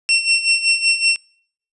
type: tone with tremolo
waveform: 25% pulse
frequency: 2715 Hz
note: F7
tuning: 50 cents flat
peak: -7 dBFS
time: 0.09-1.16 s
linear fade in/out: 0 ms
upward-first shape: sine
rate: 5.3 Hz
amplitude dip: 75%
effects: noise-tail reverb RT60 0.6 s tail -26 dB re dry + resampled to 24000 Hz